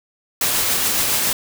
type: noise with tremolo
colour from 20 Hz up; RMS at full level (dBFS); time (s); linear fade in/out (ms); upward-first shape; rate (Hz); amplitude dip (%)
white; -18; 0.41-1.33; 2; triangle; 7.2; 25
effects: none